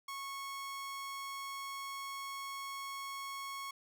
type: tone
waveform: sawtooth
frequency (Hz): 1100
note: C#6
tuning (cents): -14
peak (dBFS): -37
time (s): 0.08-3.71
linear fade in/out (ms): 5
effects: none